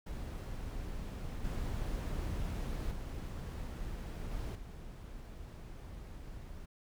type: noise with level steps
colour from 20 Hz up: brown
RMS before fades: -41 / -37 / -41 / -39 / -47 dBFS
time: 0.06-6.66 s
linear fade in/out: 10 ms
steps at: 1.44 / 2.91 / 4.31 / 4.55 s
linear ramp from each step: 5 ms
effects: none